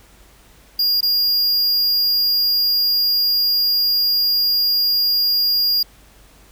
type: tone with dropouts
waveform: square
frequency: 4830 Hz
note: D8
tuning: 48 cents sharp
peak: -15 dBFS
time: 0.79-5.83 s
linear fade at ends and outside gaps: 5 ms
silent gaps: 1.008-1.028 s
effects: added 50 Hz sine -50 dBFS peak until 6.51 s + pink hiss -50 dBFS RMS until 6.51 s